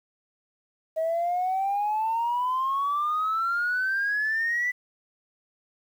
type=exponential sweep; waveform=sine; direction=up; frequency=635 to 1994 Hz; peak=-22 dBFS; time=0.96-4.72 s; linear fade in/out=20 ms; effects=tanh soft clip ceiling -20 dBFS + 9-bit